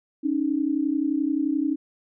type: tone pair together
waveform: sine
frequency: 277.2 / 308.7 Hz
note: C#4 / D#4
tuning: 0 / -14 cents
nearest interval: major second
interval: 186 cents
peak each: -24 dBFS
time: 0.23-1.76 s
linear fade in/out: 20 ms
effects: none